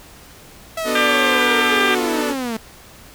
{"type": "linear sweep", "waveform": "sawtooth", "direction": "down", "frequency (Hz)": [659.3, 217], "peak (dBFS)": -18, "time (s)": [0.77, 2.57], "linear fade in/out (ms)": 5}
{"type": "chord", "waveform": "sawtooth", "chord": "B minor seventh", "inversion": "none", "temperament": "equal", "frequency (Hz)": [246.9, 293.7, 370, 440], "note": ["B3", "D4", "F#4", "A4"], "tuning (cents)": [0, 0, 0, 0], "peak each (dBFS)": [-20, -24, -25, -20], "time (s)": [0.84, 2.35], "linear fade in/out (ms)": 50}
{"type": "harmonic tone", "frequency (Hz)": 397.9, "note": "G4", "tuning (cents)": 26, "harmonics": [3, 4, 5, 6, 7, 8, 9], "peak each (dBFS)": [-22, -20, -25, -23, -28, -26, -27], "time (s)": [0.95, 1.95], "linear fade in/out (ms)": 5}
{"effects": ["pink hiss -43 dBFS RMS until 3.14 s"]}